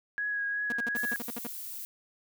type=tone with vibrato; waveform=sine; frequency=1660 Hz; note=G#6; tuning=1 cent flat; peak=-29 dBFS; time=0.18-1.16 s; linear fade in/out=0 ms; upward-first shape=triangle; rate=2.7 Hz; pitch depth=22 cents each way
type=tone bursts; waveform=sawtooth; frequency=237.3 Hz; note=A#3; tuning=31 cents sharp; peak=-31 dBFS; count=10; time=0.7-1.47 s; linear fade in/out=2 ms; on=23 ms; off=60 ms
type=noise; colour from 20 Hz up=violet; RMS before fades=-40 dBFS; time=0.96-1.85 s; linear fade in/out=0 ms
effects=none